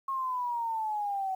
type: exponential sweep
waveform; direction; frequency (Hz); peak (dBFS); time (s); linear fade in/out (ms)
sine; down; 1087 to 752; -29; 0.08-1.35; 5
effects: 10-bit